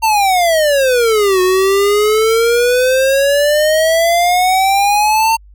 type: exponential two-way sweep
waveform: square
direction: down then up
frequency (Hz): 911 to 364.8 to 911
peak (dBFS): -10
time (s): 0.02-5.37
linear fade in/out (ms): 20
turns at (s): 1.41
effects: added 50 Hz sine -38 dBFS peak until 5.54 s